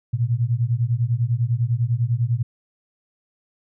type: beating tone pair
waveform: sine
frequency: 113.9 / 123.9 Hz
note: A#2 / B2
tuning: -40 / +6 cents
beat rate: 10 Hz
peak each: -21 dBFS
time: 0.13-2.43 s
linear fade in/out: 10 ms
effects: none